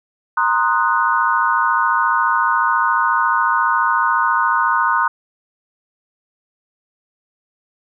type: chord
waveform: sine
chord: C half-diminished seventh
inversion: third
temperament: equal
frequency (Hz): 932.3 / 1046.5 / 1244.5 / 1480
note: Bb5 / C6 / Eb6 / Gb6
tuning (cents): 0 / 0 / 0 / 0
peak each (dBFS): -19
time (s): 0.37-5.08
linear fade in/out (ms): 5
effects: none